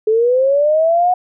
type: linear sweep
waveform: sine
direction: up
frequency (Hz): 426.8 to 734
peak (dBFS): -10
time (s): 0.07-1.14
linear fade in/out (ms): 5
effects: none